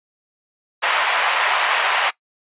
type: band-pass noise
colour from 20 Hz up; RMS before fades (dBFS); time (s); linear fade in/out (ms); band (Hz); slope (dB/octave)
pink; -19; 0.82-2.11; 20; 740 to 3200; 24
effects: noise-tail reverb RT60 0.1 s tail -20 dB re dry + resampled to 8000 Hz